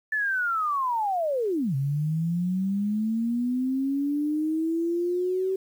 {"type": "linear two-way sweep", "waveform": "sine", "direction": "down then up", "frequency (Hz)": [1760, 133.1, 383.5], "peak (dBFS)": -23, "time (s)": [0.12, 5.56], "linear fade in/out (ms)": 5, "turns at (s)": 1.75, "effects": ["9-bit"]}